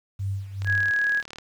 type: tone with tremolo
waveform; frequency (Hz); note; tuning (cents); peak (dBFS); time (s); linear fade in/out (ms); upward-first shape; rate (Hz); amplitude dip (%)
sine; 98; G2; 0; -24; 0.19-0.91; 10; sine; 2.5; 75
type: click train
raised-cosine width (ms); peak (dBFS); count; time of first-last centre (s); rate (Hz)
0.2; -21; 30; 0.62-1.385; 37.9
type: tone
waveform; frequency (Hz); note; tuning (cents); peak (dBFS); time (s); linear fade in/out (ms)
sine; 1661.2; G#6; 0; -20; 0.65-1.23; 50
effects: 9-bit